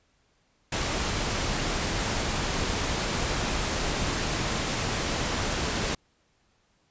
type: noise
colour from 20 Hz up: pink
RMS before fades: -28 dBFS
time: 0.72-5.95 s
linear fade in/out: 5 ms
effects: pink hiss -68 dBFS RMS until 6.9 s + resampled to 16000 Hz